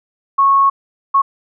sine tone bursts at uneven times, 1100 Hz, C#6, 14 cents flat, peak -8 dBFS, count 2, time 0.38-0.7 / 1.14-1.22 s, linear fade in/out 10 ms, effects none

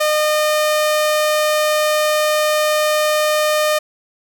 sawtooth tone, 609 Hz, D#5, 37 cents flat, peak -10 dBFS, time 0-3.79 s, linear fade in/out 10 ms, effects none

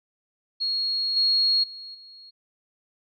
sine tone with level steps, 4300 Hz, C8, 47 cents sharp, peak -23 / -18 / -37 / -44 dBFS, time 0.6-2.31 s, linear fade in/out 20 ms, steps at 1.16 / 1.63 / 1.94 s, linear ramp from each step 10 ms, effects none

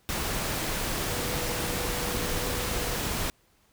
sine tone in noise, 488.7 Hz, B4, 18 cents flat, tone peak -38 dBFS, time 1.1-2.96 s, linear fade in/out 0 ms, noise pink, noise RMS -30 dBFS, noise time 0.09-3.3 s, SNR -11 dB, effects pink hiss -65 dBFS RMS until 3.72 s

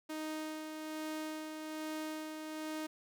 sawtooth tone with tremolo, 311.1 Hz, D#4, in tune, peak -34 dBFS, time 0.09-2.87 s, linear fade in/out 10 ms, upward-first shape sine, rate 1.2 Hz, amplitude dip 40%, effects none

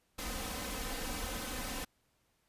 pink noise with comb filter, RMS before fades -39 dBFS, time 0.18-1.85 s, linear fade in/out 10 ms, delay 3.9 ms, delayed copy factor +0.7, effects pink hiss -75 dBFS RMS until 2.48 s + resampled to 32000 Hz

